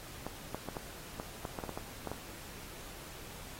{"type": "clicks", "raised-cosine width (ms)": 1, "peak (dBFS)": -24, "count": 12, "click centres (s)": [0.266, 0.546, 0.687, 0.768, 1.199, 1.452, 1.588, 1.638, 1.693, 1.775, 2.073, 2.116], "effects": ["pink hiss -49 dBFS RMS until 3.59 s", "AAC 48 kbps"]}